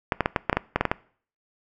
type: clicks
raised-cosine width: 0.5 ms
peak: -5 dBFS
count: 11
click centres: 0.122 / 0.207 / 0.259 / 0.362 / 0.497 / 0.529 / 0.57 / 0.76 / 0.81 / 0.853 / 0.915 s
effects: noise-tail reverb RT60 0.5 s tail -22 dB re dry